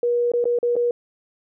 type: tone with dropouts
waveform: sine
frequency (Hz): 480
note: B4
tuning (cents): -49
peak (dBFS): -17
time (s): 0.03-0.91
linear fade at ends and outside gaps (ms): 2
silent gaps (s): 0.318-0.336 / 0.442-0.454 / 0.588-0.629 / 0.756-0.764
effects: none